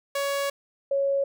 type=tone pair in turn; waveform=sawtooth / sine; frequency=560 / 553.6 Hz; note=C#5 / C#5; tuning=+18 / -2 cents; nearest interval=unison; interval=20 cents; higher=first; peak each=-21 dBFS; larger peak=neither; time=0.15-0.5 / 0.91-1.24 s; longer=first; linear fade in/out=5 ms; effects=none